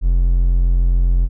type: tone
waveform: triangle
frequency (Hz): 43.65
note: F1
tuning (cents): 0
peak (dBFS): -9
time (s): 0.01-1.29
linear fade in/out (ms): 50
effects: none